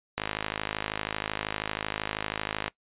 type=click train; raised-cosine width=0.3 ms; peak=-12 dBFS; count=133; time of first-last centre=0.18-2.68 s; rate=52.8 Hz; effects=noise-tail reverb RT60 0.1 s tail -21 dB re dry + resampled to 8000 Hz